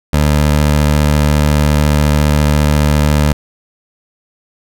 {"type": "tone with vibrato", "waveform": "20% pulse", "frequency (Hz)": 74.4, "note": "D2", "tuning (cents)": 23, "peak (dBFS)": -4, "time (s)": [0.13, 3.33], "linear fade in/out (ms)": 5, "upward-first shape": "sine", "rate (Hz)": 15, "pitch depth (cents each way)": 9, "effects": []}